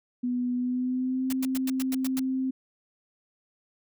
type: tone with pitch glide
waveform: sine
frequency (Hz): 246.9 to 261.6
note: B3 to C4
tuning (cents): 0 to 0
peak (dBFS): -25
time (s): 0.23-2.51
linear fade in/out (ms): 10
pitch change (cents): +100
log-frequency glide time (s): 0.55-1.31
type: noise bursts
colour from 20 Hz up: white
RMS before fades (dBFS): -35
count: 8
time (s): 1.3-2.195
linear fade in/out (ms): 2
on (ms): 27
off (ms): 97
effects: none